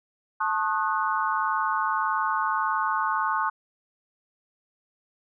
sine chord, D# half-diminished seventh, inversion second, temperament equal with one note detuned, 880 / 1082.8 / 1244.5 / 1480 Hz, A5 / C#6 / D#6 / F#6, 0 / -41 / 0 / 0 cents, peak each -28 / -27 / -29 / -30 dBFS, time 0.4-3.5 s, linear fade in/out 10 ms, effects none

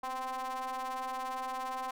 square ring-modulated tone, 130.81 Hz, C3, in tune, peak -33 dBFS, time 0.03-1.91 s, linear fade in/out 5 ms, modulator 907 Hz, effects none

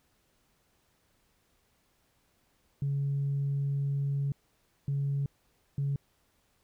sine tone bursts at uneven times, 140 Hz, C#3, 18 cents sharp, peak -26 dBFS, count 3, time 2.82-4.32 / 4.88-5.26 / 5.78-5.96 s, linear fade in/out 2 ms, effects tanh soft clip ceiling -24 dBFS + pink hiss -71 dBFS RMS until 6.63 s

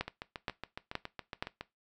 two click trains, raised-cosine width 0.3 ms, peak -23 / -17 dBFS, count 12 / 4, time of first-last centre 0.08-1.61 / 0.01-1.425 s, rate 7.19 / 2.12 Hz, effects noise-tail reverb RT60 0.2 s tail -18 dB re dry

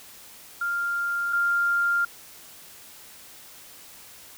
sine tone pair in turn, 1396.9 / 1396.9 Hz, F6 / F6, 0 / 0 cents, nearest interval unison, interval 0 cents, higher neither, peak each -24 / -20 dBFS, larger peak second, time 0.61-1.33 / 1.33-2.05 s, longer neither, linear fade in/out 5 ms, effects white hiss -47 dBFS RMS until 4.37 s

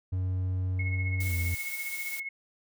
triangle tone with pitch glide, 92.5 to 86.81 Hz, F#2 to F2, 0 to -10 cents, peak -25 dBFS, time 0.12-1.55 s, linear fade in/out 10 ms, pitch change -110 cents, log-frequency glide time 1.28-1.34 s
sine tone with tremolo, 2179 Hz, C#7, 30 cents flat, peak -31 dBFS, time 0.79-2.29 s, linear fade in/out 5 ms, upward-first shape triangle, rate 15 Hz, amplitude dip 70%
blue noise, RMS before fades -39 dBFS, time 1.2-2.2 s, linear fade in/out 5 ms
effects none

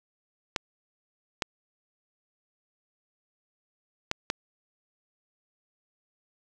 clicks, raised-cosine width 0.2 ms, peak -9 dBFS, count 4, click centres 0.562 / 1.422 / 4.114 / 4.301 s, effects none

